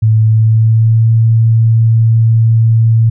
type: tone with pitch glide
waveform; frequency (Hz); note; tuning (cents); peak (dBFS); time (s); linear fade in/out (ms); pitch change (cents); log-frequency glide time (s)
sine; 110 to 113.22; A2 to A2; 0 to +50; -5; 0.02-3.1; 10; +50; 0.25-1.08
effects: none